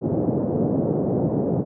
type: band-pass noise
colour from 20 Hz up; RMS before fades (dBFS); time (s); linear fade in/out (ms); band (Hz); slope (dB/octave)
pink; -22; 0.01-1.65; 50; 130 to 560; 24
effects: none